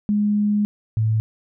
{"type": "tone pair in turn", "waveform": "sine", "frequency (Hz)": [207.7, 110.03], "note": ["G#3", "A2"], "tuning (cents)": [0, 0], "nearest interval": "major seventh", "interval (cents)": 1100, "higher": "first", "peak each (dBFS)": -16, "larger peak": "neither", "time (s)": [[0.09, 0.65], [0.97, 1.2]], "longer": "first", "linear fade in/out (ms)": 0, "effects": []}